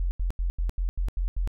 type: tone bursts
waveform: sine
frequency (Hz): 43.65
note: F1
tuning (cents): 0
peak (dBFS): -23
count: 8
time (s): 0-1.475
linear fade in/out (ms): 0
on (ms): 110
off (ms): 85
effects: none